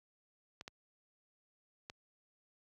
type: clicks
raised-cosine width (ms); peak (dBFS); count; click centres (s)
0.2; -28; 3; 0.611 / 0.679 / 1.899
effects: high-pass 60 Hz 12 dB/octave